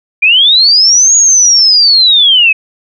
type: linear two-way sweep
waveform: sine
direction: up then down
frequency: 2349 to 6750 to 2507 Hz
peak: -3 dBFS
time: 0.22-2.53 s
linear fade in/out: 10 ms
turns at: 1.16 s
effects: none